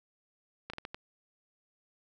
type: slowing click train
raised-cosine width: 0.3 ms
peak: -23 dBFS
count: 5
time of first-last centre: 0.7-0.945 s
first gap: 35 ms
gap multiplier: 1.39
effects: none